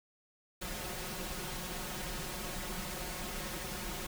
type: noise with comb filter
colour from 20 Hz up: pink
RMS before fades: -40 dBFS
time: 0.61-4.07 s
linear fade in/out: 10 ms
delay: 5.5 ms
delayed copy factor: +0.8
effects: none